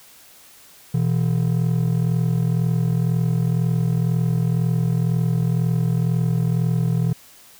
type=ring-modulated tone; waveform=triangle; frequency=143.8 Hz; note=D3; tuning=36 cents flat; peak=-12 dBFS; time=0.94-7.13 s; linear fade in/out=2 ms; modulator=21 Hz; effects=white hiss -48 dBFS RMS until 7.59 s